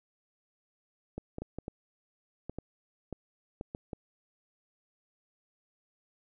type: clicks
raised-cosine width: 2 ms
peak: -24 dBFS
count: 11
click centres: 1.18 / 1.384 / 1.42 / 1.586 / 1.681 / 2.496 / 2.586 / 3.127 / 3.611 / 3.749 / 3.932 s
effects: none